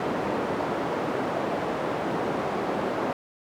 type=band-pass noise; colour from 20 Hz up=white; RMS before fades=-28 dBFS; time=0-3.13 s; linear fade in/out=2 ms; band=180 to 720 Hz; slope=12 dB/octave; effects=none